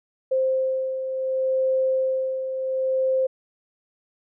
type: beating tone pair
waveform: sine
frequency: 523.3 / 523.99 Hz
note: C5 / C5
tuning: 0 / +2 cents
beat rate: 0.69 Hz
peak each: -29 / -21 dBFS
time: 0.31-3.27 s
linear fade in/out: 10 ms
effects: none